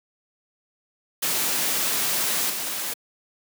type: noise with level steps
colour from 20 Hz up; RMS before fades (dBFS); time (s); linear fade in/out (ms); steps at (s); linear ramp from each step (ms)
white; -24 / -29; 1.22-2.94; 10; 2.5; 2
effects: high-pass 150 Hz 12 dB/octave